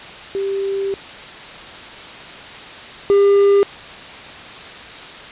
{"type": "tone pair in turn", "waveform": ["sine", "triangle"], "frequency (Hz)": [392.5, 400.5], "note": ["G4", "G4"], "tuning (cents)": [2, 37], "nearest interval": "unison", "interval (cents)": 35, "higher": "second", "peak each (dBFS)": [-18, -7], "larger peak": "second", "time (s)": [[0.35, 0.94], [3.1, 3.63]], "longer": "first", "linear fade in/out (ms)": 0, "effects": ["white hiss -34 dBFS RMS until 5.31 s", "resampled to 8000 Hz"]}